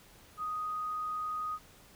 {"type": "tone", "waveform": "sine", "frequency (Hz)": 1246, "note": "D#6", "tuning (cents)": 2, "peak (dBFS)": -33, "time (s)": [0.37, 1.59], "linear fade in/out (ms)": 50, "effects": ["pink hiss -58 dBFS RMS until 1.95 s"]}